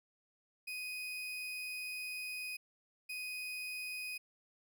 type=tone bursts at uneven times; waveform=35% pulse; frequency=2497 Hz; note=D#7; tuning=6 cents sharp; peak=-38 dBFS; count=2; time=0.67-2.57 / 3.09-4.18 s; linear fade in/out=10 ms; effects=none